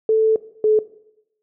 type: tone pair in turn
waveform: sine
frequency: 440 / 430.2 Hz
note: A4 / A4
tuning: 0 / -39 cents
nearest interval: unison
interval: 39 cents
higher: first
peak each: -12 dBFS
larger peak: neither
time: 0.09-0.36 / 0.64-0.79 s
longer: first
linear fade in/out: 2 ms
effects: noise-tail reverb RT60 0.8 s tail -17 dB re dry